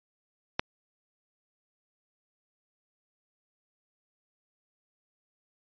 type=click; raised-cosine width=0.3 ms; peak=-9 dBFS; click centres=0.595 s; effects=resampled to 11025 Hz